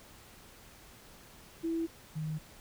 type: tone pair in turn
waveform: sine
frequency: 329.6 / 155.55 Hz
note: E4 / D#3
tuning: 0 / 0 cents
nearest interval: octave + minor second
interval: 1300 cents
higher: first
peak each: -30 / -33 dBFS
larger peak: first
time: 1.63-1.87 / 2.15-2.39 s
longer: neither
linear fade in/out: 20 ms
effects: pink hiss -55 dBFS RMS until 2.6 s